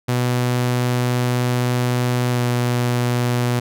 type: tone with pitch glide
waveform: sawtooth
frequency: 123.47 to 122.12 Hz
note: B2 to B2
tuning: 0 to -19 cents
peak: -13 dBFS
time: 0.08-3.6 s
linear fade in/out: 10 ms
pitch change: -19 cents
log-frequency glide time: 2.31-2.4 s
effects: none